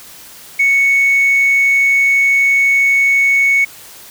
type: tone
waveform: sine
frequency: 2217 Hz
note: C#7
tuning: in tune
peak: -7 dBFS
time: 0.59-3.65 s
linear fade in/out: 10 ms
effects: tanh soft clip ceiling -6 dBFS + white hiss -37 dBFS RMS until 4.1 s